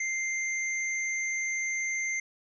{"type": "tone pair together", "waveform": "sine", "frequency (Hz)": [2093, 6272], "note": ["C7", "G8"], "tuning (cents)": [0, 0], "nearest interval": "octave + perfect fifth", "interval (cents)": 1900, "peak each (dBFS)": [-29, -36], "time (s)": [0, 2.2], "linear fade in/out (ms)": 5, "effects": []}